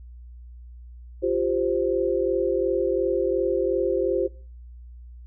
sine chord, F suspended second, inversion none, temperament equal, 349.2 / 392 / 523.3 Hz, F4 / G4 / C5, 0 / 0 / 0 cents, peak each -25 dBFS, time 1.22-4.28 s, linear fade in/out 20 ms, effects noise-tail reverb RT60 0.4 s tail -20 dB re dry + added 60 Hz sine -40 dBFS peak until 5.26 s

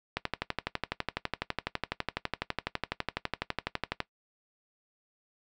click train, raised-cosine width 0.3 ms, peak -13 dBFS, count 47, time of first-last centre 0.17-4.003 s, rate 12 Hz, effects noise-tail reverb RT60 0.1 s tail -17 dB re dry

